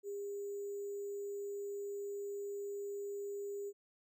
sine tone with sample-and-hold, 403.3 Hz, G4, 49 cents sharp, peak -39 dBFS, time 0.03-3.73 s, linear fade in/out 50 ms, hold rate 7350 Hz, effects none

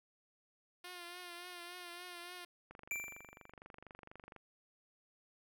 5% pulse tone with vibrato, 352.9 Hz, F4, 18 cents sharp, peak -36 dBFS, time 0.84-2.45 s, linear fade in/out 5 ms, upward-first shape triangle, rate 3.5 Hz, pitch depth 48 cents each way
click train, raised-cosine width 0.5 ms, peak -37 dBFS, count 41, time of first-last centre 2.71-4.363 s, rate 24.2 Hz
square tone with exponential decay, 2349 Hz, D7, in tune, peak -36 dBFS, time 2.91-3.51 s, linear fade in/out 1 ms, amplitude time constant 130 ms
effects none

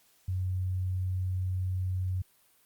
sine tone, 92.5 Hz, F#2, in tune, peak -28 dBFS, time 0.28-2.22 s, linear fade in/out 5 ms, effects white hiss -65 dBFS RMS until 2.65 s + Opus 48 kbps

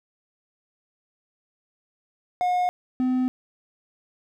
triangle tone pair in turn, 721 / 254.9 Hz, F#5 / C4, -45 / -45 cents, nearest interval octave + tritone, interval 1800 cents, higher first, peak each -18 dBFS, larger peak neither, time 2.41-2.69 / 3-3.28 s, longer neither, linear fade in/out 0 ms, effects none

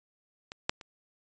clicks, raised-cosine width 0.2 ms, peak -23 / -8 / -28 dBFS, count 3, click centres 0.519 / 0.695 / 0.812 s, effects resampled to 16000 Hz

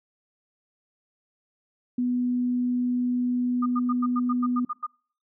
sine tone, 246.9 Hz, B3, in tune, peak -22 dBFS, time 1.98-4.65 s, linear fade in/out 5 ms
sine tone bursts, 1219 Hz, D#6, 36 cents flat, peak -26 dBFS, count 10, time 3.62-4.867 s, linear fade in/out 10 ms, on 41 ms, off 93 ms
effects noise-tail reverb RT60 0.5 s tail -26 dB re dry

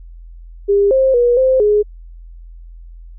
sine tone with pitch steps, 402.5 / 529 / 482.1 / 521 / 417.6 Hz, G4 / C5 / B4 / C5 / G#4, +46 / +19 / -42 / -7 / +10 cents, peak -9 dBFS, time 0.68-1.83 s, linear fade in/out 20 ms, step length 230 ms, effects added 42 Hz sine -33 dBFS peak until 3.18 s

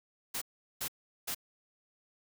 white noise bursts, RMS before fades -36 dBFS, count 3, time 0.34-1.348 s, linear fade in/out 10 ms, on 76 ms, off 390 ms, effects none

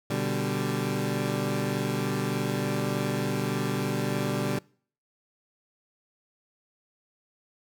20% pulse chord, G major, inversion first, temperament equal, 123.47 / 146.83 / 196 Hz, B2 / D3 / G3, 0 / 0 / 0 cents, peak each -26 dBFS, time 0.1-4.59 s, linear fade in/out 5 ms, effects noise-tail reverb RT60 0.5 s tail -25 dB re dry

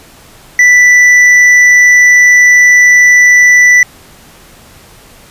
sine tone with hard clipping, 1975.5 Hz, B6, in tune, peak -3 dBFS, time 0.59-3.83 s, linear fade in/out 2 ms, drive 5 dB, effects pink hiss -38 dBFS RMS until 5.3 s + resampled to 32000 Hz

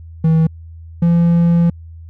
triangle tone pair in turn, 161 / 170.15 Hz, E3 / F3, -41 / -45 cents, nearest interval minor second, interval 96 cents, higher second, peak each -7 dBFS, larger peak neither, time 0.24-0.47 / 1.02-1.7 s, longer second, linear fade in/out 5 ms, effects added 82 Hz sine -32 dBFS peak until 2.09 s

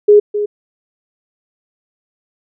sine tone with echo, 415.3 Hz, G#4, in tune, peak -3 dBFS, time 0.08-0.2 s, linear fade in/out 10 ms, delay 260 ms, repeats 1, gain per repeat -11 dB, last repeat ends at 0.46 s, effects none

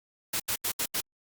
white noise bursts at uneven times, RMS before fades -29 dBFS, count 5, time 0.33-0.4 / 0.48-0.56 / 0.64-0.72 / 0.79-0.86 / 0.94-1.01 s, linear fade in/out 10 ms, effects Opus 48 kbps

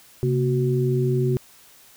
sine tone cluster, 133.4 / 233.7 / 371.1 Hz, C3 / A#3 / F#4, +34 / +5 / +5 cents, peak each -20 / -29 / -23 dBFS, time 0.23-1.37 s, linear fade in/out 0 ms, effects white hiss -51 dBFS RMS until 1.96 s

